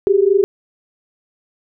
sine tone pair together, 382.9 / 407.1 Hz, G4 / G#4, -41 / -35 cents, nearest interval minor second, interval 106 cents, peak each -13 / -13 dBFS, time 0.07-0.44 s, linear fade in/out 0 ms, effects none

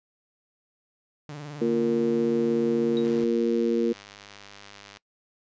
sawtooth tone with vibrato, 146.83 Hz, D3, in tune, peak -32 dBFS, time 1.29-3.24 s, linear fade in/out 0 ms, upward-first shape triangle, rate 19 Hz, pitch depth 92 cents each way
harmonic tone, 116.54 Hz, A#2, in tune, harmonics 2 / 3 / 4, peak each -25 / -25 / -25 dBFS, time 1.61-3.93 s, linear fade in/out 10 ms
sine tone with exponential decay, 3817 Hz, A#7, 40 cents sharp, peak -33 dBFS, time 2.97-3.1 s, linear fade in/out 0 ms, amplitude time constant 27 ms
click train, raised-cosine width 0.2 ms, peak -27 dBFS, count 195, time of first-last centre 3.05-4.971 s, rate 101 Hz
effects noise-tail reverb RT60 0.1 s tail -21 dB re dry + resampled to 16000 Hz

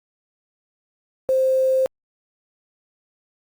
sine tone with quantisation, 524 Hz, C5, 2 cents sharp, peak -15 dBFS, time 1.29-1.86 s, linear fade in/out 0 ms, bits 7, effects Opus 48 kbps

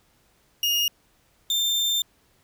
35% pulse tone pair in turn, 2849 / 3590 Hz, F7 / A7, +34 / +34 cents, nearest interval major third, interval 400 cents, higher second, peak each -19 dBFS, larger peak neither, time 0.63-0.88 / 1.5-2.02 s, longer second, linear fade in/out 2 ms, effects pink hiss -63 dBFS RMS until 2.43 s

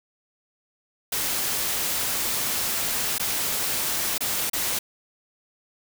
white noise with dropouts, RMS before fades -26 dBFS, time 1.12-4.79 s, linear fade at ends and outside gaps 5 ms, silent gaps 3.183-3.196 / 4.181-4.206 / 4.498-4.532 s, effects none

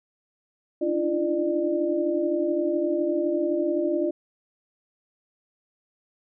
sine tone cluster, 294 / 305.8 / 341.6 / 598 Hz, D4 / D#4 / F4 / D5, +2 / -30 / -38 / +31 cents, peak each -31 / -32 / -24 / -27 dBFS, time 0.81-4.11 s, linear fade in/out 10 ms, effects none

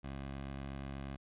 15% pulse tone with vibrato, 68.3 Hz, C#2, 25 cents flat, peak -35 dBFS, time 0.03-1.17 s, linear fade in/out 20 ms, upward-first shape sine, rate 13 Hz, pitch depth 13 cents each way, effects resampled to 8000 Hz

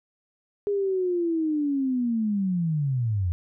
sine linear sweep, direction down, 411.2 to 83.4 Hz, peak -22 dBFS, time 0.67-3.32 s, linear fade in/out 0 ms, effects none

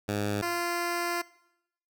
10% pulse tone pair in turn, 102.9 / 346.1 Hz, G#2 / F4, -16 / -16 cents, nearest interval octave + major sixth, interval 2100 cents, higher second, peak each -20 dBFS, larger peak neither, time 0.08-0.42 / 0.42-1.22 s, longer second, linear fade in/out 10 ms, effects noise-tail reverb RT60 0.8 s tail -21 dB re dry

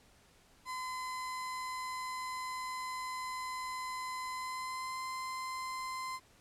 35% pulse tone with pitch glide, 1021 to 1036.4 Hz, C6 to C6, -43 to -17 cents, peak -36 dBFS, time 0.65-6.2 s, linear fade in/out 50 ms, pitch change +26 cents, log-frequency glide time 4.33-4.99 s, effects pink hiss -64 dBFS RMS until 6.4 s + low-pass 11000 Hz 12 dB/octave

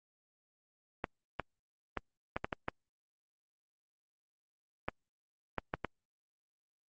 clicks, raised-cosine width 0.5 ms, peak -18 dBFS, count 11, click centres 1.042 / 1.397 / 1.973 / 2.365 / 2.445 / 2.528 / 2.684 / 4.885 / 5.583 / 5.739 / 5.847 s, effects Opus 24 kbps

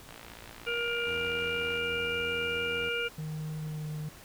click train, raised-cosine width 0.3 ms, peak -30 dBFS, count 97, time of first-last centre 0.09-1.774 s, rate 57 Hz
harmonic tone, 471.9 Hz, A#4, 21 cents sharp, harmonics 1 / 3 / 5 / 6, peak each -34 / -34 / -35 / -36 dBFS, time 0.66-3.09 s, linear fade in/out 20 ms
15% pulse tone with vibrato, 84.8 Hz, E2, 50 cents sharp, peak -36 dBFS, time 1.07-2.89 s, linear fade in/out 0 ms, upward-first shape sine, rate 6.6 Hz, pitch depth 53 cents each way
triangle tone with pitch glide, 155.2 to 152.71 Hz, D#3 to D#3, -4 to -32 cents, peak -32 dBFS, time 3.18-4.09 s, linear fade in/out 5 ms, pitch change -28 cents, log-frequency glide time 3.57-3.87 s
effects pink hiss -51 dBFS RMS until 4.24 s

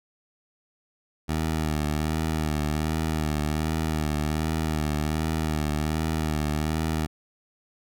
15% pulse tone with vibrato, 77.4 Hz, D#2, 9 cents flat, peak -18 dBFS, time 1.28-7.07 s, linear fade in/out 20 ms, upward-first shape sine, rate 1.3 Hz, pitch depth 53 cents each way, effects none

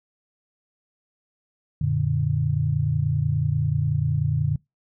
sine chord, Gb augmented, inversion none, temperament equal with one note detuned, 90.39 / 116.54 / 146.83 Hz, Gb2 / Bb2 / D3, -40 / 0 / 0 cents, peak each -27 / -25 / -22 dBFS, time 1.81-4.56 s, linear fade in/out 5 ms, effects noise-tail reverb RT60 0.2 s tail -25 dB re dry

